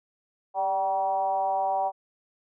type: tone with frequency modulation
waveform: sine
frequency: 770 Hz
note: G5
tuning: 31 cents flat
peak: -23 dBFS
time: 0.54-1.92 s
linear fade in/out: 50 ms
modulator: 186 Hz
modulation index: 0.84
effects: none